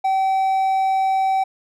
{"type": "tone", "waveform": "triangle", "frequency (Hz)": 768, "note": "G5", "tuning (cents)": -36, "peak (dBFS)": -14, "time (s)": [0.04, 1.44], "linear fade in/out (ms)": 10, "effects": []}